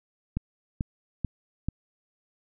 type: click train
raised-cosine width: 5 ms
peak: -15 dBFS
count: 4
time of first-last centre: 0.37-1.686 s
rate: 2.28 Hz
effects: none